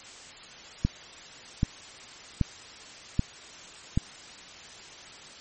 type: click train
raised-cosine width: 5 ms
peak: -10 dBFS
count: 5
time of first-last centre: 0.85-3.975 s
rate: 1.28 Hz
effects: white hiss -46 dBFS RMS until 5.4 s + MP3 32 kbps